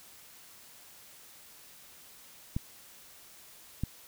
clicks, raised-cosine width 5 ms, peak -18 dBFS, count 2, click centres 2.565 / 3.836 s, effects white hiss -54 dBFS RMS until 4.07 s

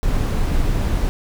brown noise, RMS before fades -18 dBFS, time 0.03-1.09 s, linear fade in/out 0 ms, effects none

